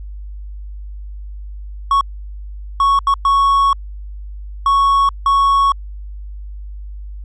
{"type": "tone bursts at uneven times", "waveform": "triangle", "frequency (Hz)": 1108.7, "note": "C#6", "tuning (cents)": 0, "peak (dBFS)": -8, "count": 6, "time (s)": [[1.91, 2.01], [2.8, 2.99], [3.07, 3.14], [3.25, 3.73], [4.66, 5.09], [5.26, 5.72]], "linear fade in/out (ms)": 2, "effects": ["added 50 Hz sine -27 dBFS peak until 7.24 s", "resampled to 24000 Hz"]}